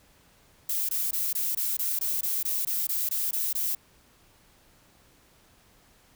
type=noise bursts; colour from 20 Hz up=violet; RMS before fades=-28 dBFS; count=14; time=0.69-3.75 s; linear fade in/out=5 ms; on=200 ms; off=20 ms; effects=pink hiss -60 dBFS RMS until 6.15 s